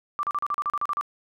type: tone bursts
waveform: sine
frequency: 1175 Hz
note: D6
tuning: 1 cent sharp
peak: -23 dBFS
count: 11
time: 0.19-1.011 s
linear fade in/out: 0 ms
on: 41 ms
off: 37 ms
effects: none